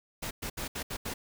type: noise bursts at uneven times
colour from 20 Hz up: pink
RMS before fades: -36 dBFS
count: 6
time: 0.22-0.31 / 0.42-0.5 / 0.57-0.68 / 0.75-0.83 / 0.9-0.97 / 1.05-1.14 s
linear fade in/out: 10 ms
effects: none